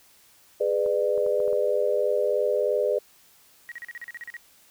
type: chord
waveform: sine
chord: G# diminished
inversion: none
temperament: just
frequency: 415.3 / 498.4 / 598 Hz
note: G#4 / B4 / D5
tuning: 0 / +16 / +31 cents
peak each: -26 / -25 / -25 dBFS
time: 0.6-2.99 s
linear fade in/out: 10 ms
type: clicks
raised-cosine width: 1 ms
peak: -29 dBFS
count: 6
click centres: 0.862 / 1.178 / 1.264 / 1.402 / 1.479 / 1.53 s
type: tone bursts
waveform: sine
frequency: 1898 Hz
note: A#6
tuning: 31 cents sharp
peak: -34 dBFS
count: 11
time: 3.69-4.367 s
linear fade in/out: 0 ms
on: 27 ms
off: 38 ms
effects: white hiss -57 dBFS RMS until 4.7 s